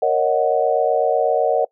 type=chord; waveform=sine; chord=D# minor seventh; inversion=second; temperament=equal; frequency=466.2 / 554.4 / 622.3 / 740 Hz; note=A#4 / C#5 / D#5 / F#5; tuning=0 / 0 / 0 / 0 cents; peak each=-20 dBFS; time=0.02-1.65 s; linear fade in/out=5 ms; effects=noise-tail reverb RT60 0.1 s tail -22 dB re dry